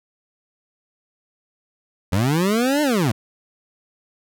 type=linear two-way sweep; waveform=25% pulse; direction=up then down; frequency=85.4 to 306.5 to 98.3 Hz; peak=-13 dBFS; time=2.12-3.12 s; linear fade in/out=10 ms; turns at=2.82 s; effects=none